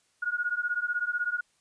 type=beating tone pair; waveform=sine; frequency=1436 / 1452 Hz; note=F6 / F#6; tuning=+48 / -33 cents; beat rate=16 Hz; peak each=-30 dBFS; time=0.22-1.41 s; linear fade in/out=10 ms; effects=white hiss -69 dBFS RMS until 1.6 s + resampled to 22050 Hz